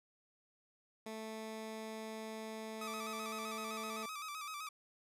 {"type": "tone", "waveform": "15% pulse", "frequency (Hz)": 220, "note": "A3", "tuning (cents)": 0, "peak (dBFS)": -37, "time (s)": [1.06, 4.06], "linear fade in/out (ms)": 5}
{"type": "tone with vibrato", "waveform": "sawtooth", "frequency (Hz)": 1218, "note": "D#6", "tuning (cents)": -37, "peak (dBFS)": -39, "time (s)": [2.81, 4.69], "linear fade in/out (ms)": 5, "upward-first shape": "square", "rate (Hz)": 7.8, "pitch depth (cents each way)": 71}
{"effects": ["resampled to 32000 Hz"]}